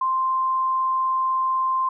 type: tone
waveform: sine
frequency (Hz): 1046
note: C6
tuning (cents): -1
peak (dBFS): -19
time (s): 0.01-1.89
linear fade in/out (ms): 5
effects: none